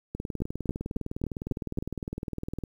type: two click trains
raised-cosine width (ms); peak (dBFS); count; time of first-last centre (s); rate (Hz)
3; -16 / -20; 6 / 50; 0.42-1.786 / 0.15-2.637; 3.66 / 19.7
effects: 9-bit